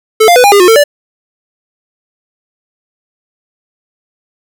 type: tone with pitch steps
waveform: square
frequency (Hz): 437.2 / 698 / 496.4 / 810 / 405.2 / 360.4 / 449.3 / 582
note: A4 / F5 / B4 / G#5 / G#4 / F#4 / A4 / D5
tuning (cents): -11 / -1 / +9 / -43 / -43 / -45 / +36 / -16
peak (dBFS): -3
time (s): 0.2-0.84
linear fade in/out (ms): 10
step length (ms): 80
effects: none